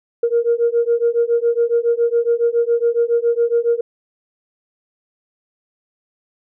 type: beating tone pair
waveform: sine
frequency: 466.2 / 473.4 Hz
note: A#4 / A#4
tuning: 0 / +27 cents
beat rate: 7.2 Hz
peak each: -16 dBFS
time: 0.23-3.81 s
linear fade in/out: 5 ms
effects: tanh soft clip ceiling -7 dBFS